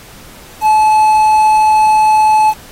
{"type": "tone with quantisation", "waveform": "triangle", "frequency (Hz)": 862, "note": "A5", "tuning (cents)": -36, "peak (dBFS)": -4, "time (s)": [0.61, 2.54], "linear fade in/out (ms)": 50, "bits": 5, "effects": ["pink hiss -37 dBFS RMS until 2.71 s", "AAC 48 kbps"]}